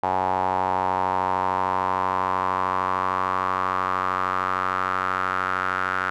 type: tone with band-pass filter sweep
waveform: sawtooth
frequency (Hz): 93.1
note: F#2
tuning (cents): +11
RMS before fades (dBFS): -24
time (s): 0.03-6.1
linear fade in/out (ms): 0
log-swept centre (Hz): 850 to 1400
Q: 5.2
effects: none